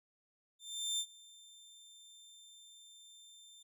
25% pulse tone with ADSR envelope, 3579 Hz, A7, 29 cents sharp, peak -29 dBFS, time 0.59-3.63 s, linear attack 400 ms, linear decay 66 ms, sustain -23 dB, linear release 9 ms, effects none

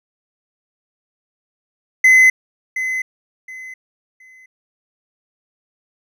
triangle tone with echo, 2038 Hz, C7, 46 cents flat, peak -5 dBFS, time 2.04-2.3 s, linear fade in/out 5 ms, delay 720 ms, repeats 3, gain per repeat -12 dB, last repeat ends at 4.46 s, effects none

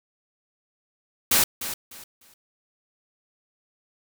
white noise with echo, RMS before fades -19 dBFS, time 1.31-1.44 s, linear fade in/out 5 ms, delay 300 ms, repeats 3, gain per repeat -12 dB, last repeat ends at 2.34 s, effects none

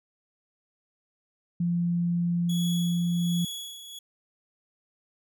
sine tone, 172.8 Hz, F3, 18 cents flat, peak -23 dBFS, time 1.6-3.45 s, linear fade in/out 5 ms
sawtooth tone with tremolo, 3367 Hz, G#7, 23 cents sharp, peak -30 dBFS, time 2.49-3.99 s, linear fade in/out 5 ms, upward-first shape sine, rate 1.3 Hz, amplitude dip 65%
effects none

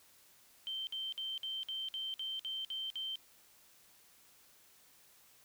sine tone bursts, 3119 Hz, G7, 9 cents flat, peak -37 dBFS, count 10, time 0.67-3.156 s, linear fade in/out 0 ms, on 200 ms, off 54 ms, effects white hiss -64 dBFS RMS until 5.44 s

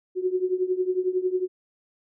sine tone with tremolo, 368.2 Hz, F#4, 8 cents flat, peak -18 dBFS, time 0.15-1.48 s, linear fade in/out 50 ms, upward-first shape triangle, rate 11 Hz, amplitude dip 90%, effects none

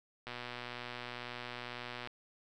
click train, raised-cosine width 0.3 ms, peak -26 dBFS, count 221, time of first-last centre 0.27-2.073 s, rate 122 Hz, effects none

